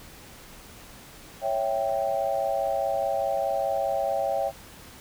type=chord; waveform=sine; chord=C# diminished; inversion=none; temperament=equal; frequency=554.4 / 659.3 / 784 Hz; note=C#5 / E5 / G5; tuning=0 / 0 / 0 cents; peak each=-28 dBFS; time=1.41-4.52 s; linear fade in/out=50 ms; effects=pink hiss -47 dBFS RMS until 5 s